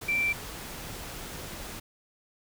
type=tone in noise; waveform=sine; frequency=2345 Hz; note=D7; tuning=3 cents flat; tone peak=-24 dBFS; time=0.08-0.33 s; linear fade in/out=10 ms; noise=pink; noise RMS=-40 dBFS; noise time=0.01-1.8 s; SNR=+13 dB; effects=none